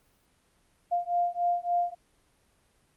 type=beating tone pair; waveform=sine; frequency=698.5 / 702 Hz; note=F5 / F5; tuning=0 / +9 cents; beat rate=3.5 Hz; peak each=-28 dBFS; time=0.91-1.95 s; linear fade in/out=20 ms; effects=pink hiss -67 dBFS RMS until 2.96 s + Opus 32 kbps